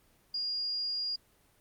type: tone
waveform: sine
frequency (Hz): 4838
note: D#8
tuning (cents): -49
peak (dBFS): -31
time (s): 0.34-1.16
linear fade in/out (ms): 5
effects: pink hiss -66 dBFS RMS until 1.6 s + Opus 24 kbps